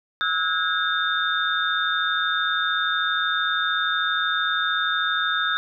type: tone cluster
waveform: sine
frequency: 1299 / 1452 / 1635 / 3627 Hz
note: E6 / F#6 / G#6 / A#7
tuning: -26 / -33 / -28 / -48 cents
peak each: -26 dBFS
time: 0.21-5.57 s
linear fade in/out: 0 ms
effects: none